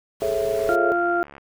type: noise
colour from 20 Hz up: pink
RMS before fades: -38 dBFS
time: 0.2-0.76 s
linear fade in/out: 10 ms
type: chord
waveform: sine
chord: A major seventh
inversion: third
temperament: just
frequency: 412.5 / 440 / 550 / 660 Hz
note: G#4 / A4 / C#5 / E5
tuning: -12 / 0 / -14 / +2 cents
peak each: -26 / -26 / -28 / -24 dBFS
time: 0.22-0.92 s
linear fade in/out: 0 ms
type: click train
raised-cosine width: 0.5 ms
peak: -27 dBFS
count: 60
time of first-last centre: 0.55-1.381 s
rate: 71 Hz
type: harmonic tone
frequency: 347.4 Hz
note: F4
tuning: 9 cents flat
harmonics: 1 / 2 / 4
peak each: -23 / -23 / -23 dBFS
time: 0.69-1.23 s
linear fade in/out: 0 ms
effects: none